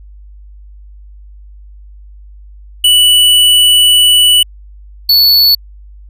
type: tone pair in turn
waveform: square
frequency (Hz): 2960 / 4435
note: F#7 / C#8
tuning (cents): 0 / 0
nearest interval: perfect fifth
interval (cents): 700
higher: second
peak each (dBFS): -5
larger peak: neither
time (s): 2.84-4.43 / 5.09-5.55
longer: first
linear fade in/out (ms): 5
effects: added 50 Hz sine -32 dBFS peak until 6.09 s